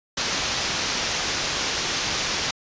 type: low-pass noise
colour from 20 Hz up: white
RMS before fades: -26 dBFS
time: 0.17-2.51 s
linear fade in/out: 5 ms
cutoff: 6500 Hz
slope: 48 dB/octave
effects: resampled to 16000 Hz